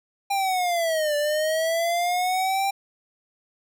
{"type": "linear two-way sweep", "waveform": "square", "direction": "down then up", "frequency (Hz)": [803, 584, 793], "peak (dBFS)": -22, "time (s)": [0.3, 2.71], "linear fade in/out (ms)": 10, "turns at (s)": 1.16, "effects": []}